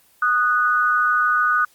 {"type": "tone pair together", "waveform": "sine", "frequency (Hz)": [1233.1, 1480], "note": ["D#6", "F#6"], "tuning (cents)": [-16, 0], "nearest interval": "minor third", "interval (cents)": 316, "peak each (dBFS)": -18, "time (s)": [0.22, 1.65], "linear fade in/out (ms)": 5, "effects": ["white hiss -56 dBFS RMS until 1.74 s", "Opus 24 kbps"]}